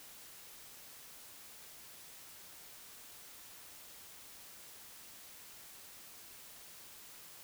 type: silence
effects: white hiss -54 dBFS RMS until 7.43 s